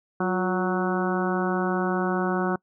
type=harmonic tone with a mistuned harmonic; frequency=185 Hz; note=F#3; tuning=in tune; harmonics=1 / 2 / 3 / 4 / 5 / 6 / 7 / 8; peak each=-26 / -27 / -34 / -31 / -35 / -34 / -34 / -33 dBFS; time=0.2-2.56 s; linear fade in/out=5 ms; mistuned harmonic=2; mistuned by=-50 cents; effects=noise-tail reverb RT60 0.1 s tail -25 dB re dry